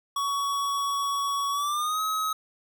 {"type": "tone with pitch glide", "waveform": "square", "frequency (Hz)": [1123, 1275.2], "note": ["C#6", "D#6"], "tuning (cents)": [22, 42], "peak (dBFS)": -26, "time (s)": [0.16, 2.33], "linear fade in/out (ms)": 5, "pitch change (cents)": 220, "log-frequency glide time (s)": [1.52, 2.01], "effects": []}